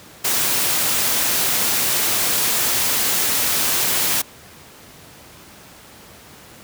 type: noise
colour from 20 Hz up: white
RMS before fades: -19 dBFS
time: 0.24-4.22 s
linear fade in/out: 10 ms
effects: pink hiss -43 dBFS RMS until 6.63 s + high-pass 80 Hz 12 dB/octave